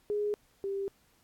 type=tone pair in turn; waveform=sine; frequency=415.3 / 394 Hz; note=G#4 / G4; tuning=0 / +9 cents; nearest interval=minor second; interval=91 cents; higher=first; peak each=-28 / -31 dBFS; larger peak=first; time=0.1-0.34 / 0.64-0.88 s; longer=neither; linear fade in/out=0 ms; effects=pink hiss -67 dBFS RMS until 1.23 s + AAC 64 kbps